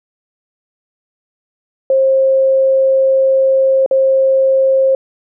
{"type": "tone with dropouts", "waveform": "sine", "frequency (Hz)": 533, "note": "C5", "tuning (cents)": 32, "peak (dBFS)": -8, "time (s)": [1.9, 4.95], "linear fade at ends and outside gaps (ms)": 2, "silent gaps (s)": [3.862, 3.911], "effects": []}